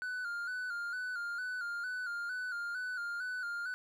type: tone with vibrato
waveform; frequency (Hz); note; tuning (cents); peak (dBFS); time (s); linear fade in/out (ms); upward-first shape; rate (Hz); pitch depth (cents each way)
triangle; 1449; F#6; -37; -34; 0.02-3.74; 0; square; 2.2; 54
effects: none